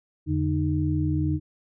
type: tone cluster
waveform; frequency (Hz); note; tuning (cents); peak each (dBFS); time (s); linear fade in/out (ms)
sine; 84.9 / 146 / 307.4; F2 / D3 / D#4; -48 / -10 / -21; -26; 0.26-1.4; 50
effects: none